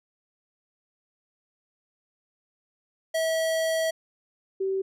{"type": "tone pair in turn", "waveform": ["square", "sine"], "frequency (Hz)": [647, 384.7], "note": ["E5", "G4"], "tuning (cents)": [-32, -33], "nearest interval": "major sixth", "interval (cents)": 901, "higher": "first", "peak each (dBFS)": -24, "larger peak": "neither", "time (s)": [[3.14, 3.91], [4.6, 4.82]], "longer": "first", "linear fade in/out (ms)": 10, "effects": ["resampled to 32000 Hz"]}